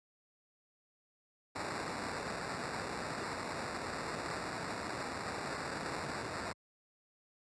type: noise with sample-and-hold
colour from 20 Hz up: white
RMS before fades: -40 dBFS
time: 1.55-6.53 s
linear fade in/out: 10 ms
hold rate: 3150 Hz
effects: high-pass 80 Hz 12 dB/octave + resampled to 22050 Hz